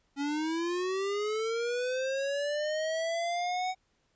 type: linear sweep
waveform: square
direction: up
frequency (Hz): 277.2 to 750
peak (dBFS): -30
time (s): 0.16-3.75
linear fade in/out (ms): 50
effects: pink hiss -73 dBFS RMS until 4.15 s + resampled to 16000 Hz